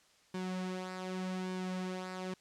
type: tone with flanger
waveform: sawtooth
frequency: 185 Hz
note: F#3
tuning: in tune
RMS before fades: -39 dBFS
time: 0.34-2.34 s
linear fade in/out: 5 ms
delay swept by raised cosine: 1.5 to 5.1 ms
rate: 0.85 Hz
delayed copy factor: -0.55
effects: white hiss -66 dBFS RMS until 2.4 s + low-pass 7000 Hz 12 dB/octave